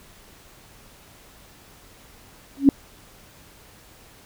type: tone with exponential growth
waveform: sine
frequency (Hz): 276.7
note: C#4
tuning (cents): -3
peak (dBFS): -5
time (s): 2.57-2.69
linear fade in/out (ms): 1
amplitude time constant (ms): 26
effects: pink hiss -50 dBFS RMS until 4.25 s